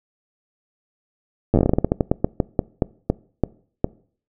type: slowing click train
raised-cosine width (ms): 2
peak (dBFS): -3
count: 22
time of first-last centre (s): 1.54-3.844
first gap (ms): 9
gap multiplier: 1.21
effects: noise-tail reverb RT60 0.5 s tail -23 dB re dry